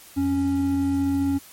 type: tone pair together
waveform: triangle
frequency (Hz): 87.52 / 277.2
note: F2 / C#4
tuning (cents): +4 / 0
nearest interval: octave + minor sixth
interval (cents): 1996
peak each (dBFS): -27 / -18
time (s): 0.16-1.39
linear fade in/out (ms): 20
effects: white hiss -47 dBFS RMS until 1.52 s + MP3 64 kbps

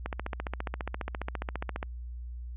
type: click train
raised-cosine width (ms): 0.5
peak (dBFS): -18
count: 27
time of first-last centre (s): 0.06-1.829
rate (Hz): 14.7
effects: added 60 Hz sine -37 dBFS peak until 2.56 s + resampled to 8000 Hz

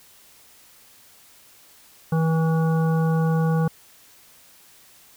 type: harmonic tone with a mistuned harmonic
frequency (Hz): 161.5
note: E3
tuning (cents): -35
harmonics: 1 / 3 / 5 / 7 / 9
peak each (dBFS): -18 / -28 / -32 / -35 / -37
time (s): 2.12-3.68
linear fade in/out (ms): 5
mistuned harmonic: 5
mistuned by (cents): +18
effects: white hiss -52 dBFS RMS until 5.16 s

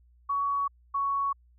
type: tone pair in turn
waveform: sine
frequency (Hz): 1124 / 1114.3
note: C#6 / C#6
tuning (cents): +24 / +9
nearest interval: unison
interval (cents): 15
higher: first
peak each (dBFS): -25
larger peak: neither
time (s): 0.29-0.68 / 0.94-1.33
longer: neither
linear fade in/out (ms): 10
effects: added 60 Hz sine -57 dBFS peak until 1.58 s

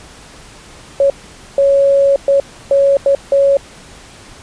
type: tone bursts at uneven times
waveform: sine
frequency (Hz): 555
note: C#5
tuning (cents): +2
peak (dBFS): -7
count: 6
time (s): 1-1.1 / 1.58-2.16 / 2.28-2.4 / 2.71-2.97 / 3.06-3.15 / 3.32-3.57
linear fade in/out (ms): 2
effects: pink hiss -38 dBFS RMS until 4.42 s + resampled to 22050 Hz

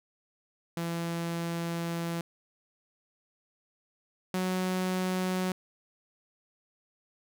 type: tone pair in turn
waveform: sawtooth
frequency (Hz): 168.7 / 184.8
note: E3 / F#3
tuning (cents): +40 / -2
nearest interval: major second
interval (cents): 158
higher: second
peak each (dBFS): -27 / -24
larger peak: second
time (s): 0.77-2.21 / 4.34-5.52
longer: first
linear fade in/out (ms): 2
effects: none

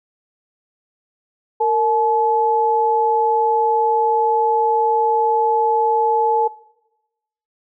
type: tone pair together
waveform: sine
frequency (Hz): 459.8 / 859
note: A#4 / A5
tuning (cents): -24 / -42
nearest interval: major seventh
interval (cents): 1082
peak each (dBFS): -18 / -16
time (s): 1.6-6.48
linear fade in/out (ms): 10
effects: noise-tail reverb RT60 1.0 s tail -21 dB re dry

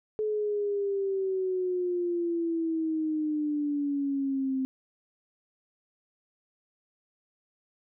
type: exponential sweep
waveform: sine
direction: down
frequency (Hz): 430.8 to 261.6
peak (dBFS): -26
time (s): 0.19-4.65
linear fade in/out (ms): 0
effects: none

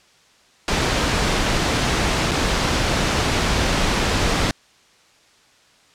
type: noise with dropouts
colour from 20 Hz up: pink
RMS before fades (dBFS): -19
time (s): 0.68-4.51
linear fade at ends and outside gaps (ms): 1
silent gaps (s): 2.312-2.316
effects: white hiss -54 dBFS RMS until 5.94 s + low-pass 6000 Hz 12 dB/octave

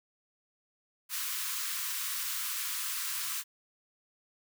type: high-pass noise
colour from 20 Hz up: white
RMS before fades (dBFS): -35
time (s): 1.09-3.44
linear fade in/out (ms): 50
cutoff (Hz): 1000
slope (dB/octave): 96
effects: none

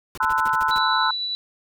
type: noise bursts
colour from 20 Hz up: pink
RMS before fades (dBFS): -36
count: 9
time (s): 0.15-0.783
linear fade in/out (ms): 0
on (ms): 25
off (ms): 51
type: chord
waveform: sine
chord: F# half-diminished seventh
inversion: first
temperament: equal with one note detuned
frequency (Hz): 880 / 1026.7 / 1318.5 / 1480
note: A5 / C6 / E6 / F#6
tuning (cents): 0 / -33 / 0 / 0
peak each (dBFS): -24 / -23 / -24 / -24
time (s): 0.2-1.11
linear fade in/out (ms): 5
type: clicks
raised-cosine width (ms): 0.3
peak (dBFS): -23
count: 3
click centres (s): 0.232 / 0.297 / 0.493
type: tone with tremolo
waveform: sine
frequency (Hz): 3951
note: B7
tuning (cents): 0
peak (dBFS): -23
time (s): 0.71-1.35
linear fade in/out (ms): 0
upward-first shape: triangle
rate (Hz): 10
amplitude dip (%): 25
effects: none

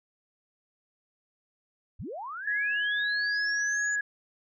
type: linear sweep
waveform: sine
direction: up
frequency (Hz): 42.19 to 7090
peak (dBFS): -35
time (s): 1.99-3.96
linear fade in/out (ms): 10
type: tone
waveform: sine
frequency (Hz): 1671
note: G#6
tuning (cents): +10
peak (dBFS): -26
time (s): 2.47-4.01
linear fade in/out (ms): 5
effects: none

